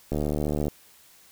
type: click train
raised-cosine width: 2 ms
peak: -14 dBFS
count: 43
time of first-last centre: 0.12-0.682 s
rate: 74.7 Hz
effects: white hiss -55 dBFS RMS until 1.31 s